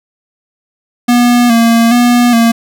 square tone with vibrato, 236.3 Hz, A#3, 24 cents sharp, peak -6 dBFS, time 1.08-2.52 s, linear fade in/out 10 ms, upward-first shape square, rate 1.2 Hz, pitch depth 42 cents each way, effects none

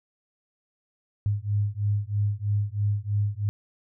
sine beating tone pair, 101.5 / 104.6 Hz, G#2 / G#2, -39 / +13 cents, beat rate 3.1 Hz, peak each -26 dBFS, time 1.26-3.49 s, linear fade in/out 0 ms, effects none

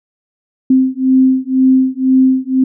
sine beating tone pair, 260 / 262 Hz, C4 / C4, -11 / +2 cents, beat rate 2 Hz, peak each -11 dBFS, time 0.7-2.64 s, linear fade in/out 5 ms, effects none

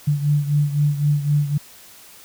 sine beating tone pair, 145.5 / 149.4 Hz, D3 / D3, -16 / +30 cents, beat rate 3.9 Hz, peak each -17 / -22 dBFS, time 0.07-1.58 s, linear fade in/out 10 ms, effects white hiss -45 dBFS RMS until 2.24 s

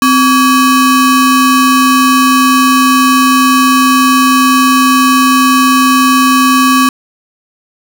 square ring-modulated tone, 698.5 Hz, F5, in tune, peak -3 dBFS, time 0.02-6.89 s, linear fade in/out 2 ms, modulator 439 Hz, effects none

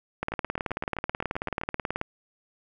two click trains, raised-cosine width 0.5 ms, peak -13 / -20 dBFS, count 34 / 12, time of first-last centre 0.23-2.014 / 0.32-1.743 s, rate 18.5 / 7.73 Hz, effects none

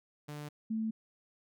sawtooth / sine tone pair in turn, 148.1 / 221 Hz, D3 / A3, +15 / +8 cents, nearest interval perfect fifth, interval 693 cents, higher second, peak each -37 / -31 dBFS, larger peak second, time 0.28-0.49 / 0.7-0.91 s, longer neither, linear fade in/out 10 ms, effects none

